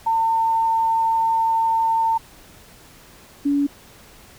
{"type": "tone pair in turn", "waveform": "sine", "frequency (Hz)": [903, 284.4], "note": ["A5", "C#4"], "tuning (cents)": [45, 45], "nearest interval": "octave + minor sixth", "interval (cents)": 2000, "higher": "first", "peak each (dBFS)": -16, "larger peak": "neither", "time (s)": [[0.06, 2.18], [3.45, 3.67]], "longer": "first", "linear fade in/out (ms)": 10, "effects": ["pink hiss -47 dBFS RMS until 4.38 s"]}